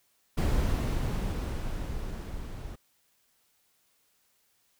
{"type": "noise with level ramp", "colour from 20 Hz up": "brown", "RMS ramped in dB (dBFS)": [-25, -40], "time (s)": [0.37, 2.76], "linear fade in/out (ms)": 10, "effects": ["white hiss -70 dBFS RMS until 4.79 s"]}